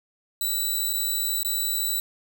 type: tone with dropouts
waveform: 5% pulse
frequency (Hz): 3951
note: B7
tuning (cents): 0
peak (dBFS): -16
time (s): 0.41-2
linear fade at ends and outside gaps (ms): 2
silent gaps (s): 0.931-0.935 / 1.431-1.448
effects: none